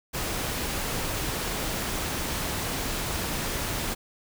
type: noise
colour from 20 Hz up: pink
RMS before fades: -30 dBFS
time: 0.13-3.95 s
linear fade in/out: 20 ms
effects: none